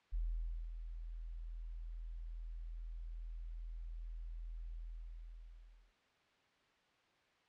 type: tone with ADSR envelope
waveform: sine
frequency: 41.2 Hz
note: E1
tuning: in tune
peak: -34 dBFS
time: 0.12-5.94 s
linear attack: 21 ms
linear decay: 560 ms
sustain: -9 dB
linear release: 1200 ms
effects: white hiss -72 dBFS RMS until 7.48 s + low-pass 3000 Hz 12 dB/octave